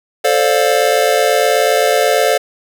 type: chord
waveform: square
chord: D minor seventh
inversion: second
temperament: just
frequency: 440.5 / 528.6 / 587.3 / 704.8 Hz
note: A4 / C5 / D5 / F5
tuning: +2 / +18 / 0 / +16 cents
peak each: -17 dBFS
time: 0.24-2.38 s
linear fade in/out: 10 ms
effects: none